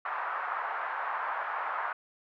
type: band-pass noise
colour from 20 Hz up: pink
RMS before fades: -34 dBFS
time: 0.05-1.93 s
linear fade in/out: 5 ms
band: 860 to 1500 Hz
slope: 24 dB/octave
effects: none